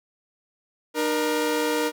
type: tone pair together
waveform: sawtooth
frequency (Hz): 302.7 / 473.3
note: D#4 / A#4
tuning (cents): -48 / +26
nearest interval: minor sixth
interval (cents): 774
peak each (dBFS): -22 / -20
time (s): 0.94-1.92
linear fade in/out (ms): 50
effects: none